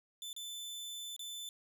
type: tone with dropouts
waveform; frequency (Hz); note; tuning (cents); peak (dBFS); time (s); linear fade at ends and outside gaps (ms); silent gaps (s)
sawtooth; 3520; A7; 0; -39; 0.22-1.49; 1; 0.33-0.364 / 1.164-1.193
effects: none